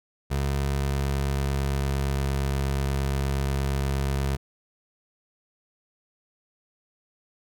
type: tone with pitch glide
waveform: 25% pulse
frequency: 69.3 to 68.46 Hz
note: C#2 to C#2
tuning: 0 to -21 cents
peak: -20 dBFS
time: 0.3-4.37 s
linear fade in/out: 20 ms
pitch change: -21 cents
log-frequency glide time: 0.58-2.36 s
effects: none